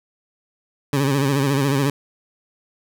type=tone with vibrato; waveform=20% pulse; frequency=138.59 Hz; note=C#3; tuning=in tune; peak=-12 dBFS; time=0.93-1.9 s; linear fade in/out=2 ms; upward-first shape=sine; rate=14 Hz; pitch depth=74 cents each way; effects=none